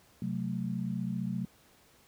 sine chord, F# diminished, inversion second, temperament equal, 130.81 / 185 / 220 Hz, C3 / F#3 / A3, 0 / 0 / 0 cents, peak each -37 / -34 / -36 dBFS, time 0.22-1.45 s, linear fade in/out 2 ms, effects pink hiss -62 dBFS RMS until 2.07 s + high-pass 60 Hz 12 dB/octave

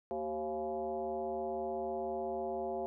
sine tone with frequency modulation, 537 Hz, C5, 45 cents sharp, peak -34 dBFS, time 0.11-2.86 s, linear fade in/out 0 ms, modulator 154 Hz, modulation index 1.6, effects none

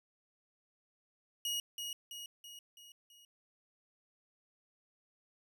sawtooth tone with echo, 2888 Hz, F#7, 43 cents flat, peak -31 dBFS, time 1.45-1.6 s, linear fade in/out 2 ms, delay 330 ms, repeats 5, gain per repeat -5 dB, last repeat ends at 3.25 s, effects none

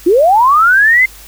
sine linear sweep, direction up, 315.6 to 2101 Hz, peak -5 dBFS, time 0.06-1.06 s, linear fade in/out 10 ms, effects added 50 Hz sine -38 dBFS peak until 1.27 s + white hiss -37 dBFS RMS until 1.27 s

